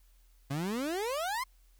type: exponential sweep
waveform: 30% pulse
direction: up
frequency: 132.2 to 1081 Hz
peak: -29 dBFS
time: 0.5-1.44 s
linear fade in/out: 10 ms
effects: added 42 Hz sine -59 dBFS peak until 1.79 s + white hiss -71 dBFS RMS until 1.79 s